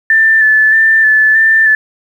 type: tone with vibrato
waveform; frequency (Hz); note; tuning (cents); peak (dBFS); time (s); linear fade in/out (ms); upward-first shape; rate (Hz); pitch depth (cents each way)
sine; 1760; A6; 0; -5; 0.1-1.75; 2; square; 1.6; 20
effects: 7-bit